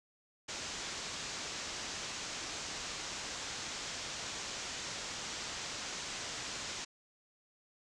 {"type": "low-pass noise", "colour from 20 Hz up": "white", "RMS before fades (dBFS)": -42, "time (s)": [0.48, 6.85], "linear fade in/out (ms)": 10, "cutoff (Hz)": 7300, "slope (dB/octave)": 48, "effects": []}